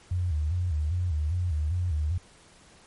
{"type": "tone with vibrato", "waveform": "sine", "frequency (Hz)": 82.41, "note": "E2", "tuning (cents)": 0, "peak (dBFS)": -24, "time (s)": [0.11, 2.18], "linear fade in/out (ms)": 5, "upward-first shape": "square", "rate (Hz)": 2.5, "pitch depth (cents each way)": 140, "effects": ["pink hiss -55 dBFS RMS until 2.86 s", "MP3 48 kbps"]}